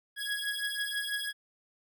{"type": "beating tone pair", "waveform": "25% pulse", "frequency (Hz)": [1661.2, 1667.3], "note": ["G#6", "G#6"], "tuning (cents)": [0, 6], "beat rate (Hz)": 6.1, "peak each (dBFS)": -31, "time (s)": [0.16, 1.33], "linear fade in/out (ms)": 50, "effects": []}